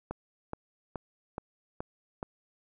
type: click train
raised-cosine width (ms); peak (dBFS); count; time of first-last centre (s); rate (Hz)
1; -21; 6; 0.11-2.229; 2.36
effects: none